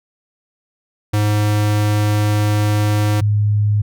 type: tone pair in turn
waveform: square / sine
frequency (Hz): 104.9 / 104.4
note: G#2 / G#2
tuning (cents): +18 / +10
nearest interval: unison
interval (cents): 8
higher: first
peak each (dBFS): -14 / -12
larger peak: second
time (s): 1.13-3.21 / 3.21-3.82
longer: first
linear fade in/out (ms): 10
effects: none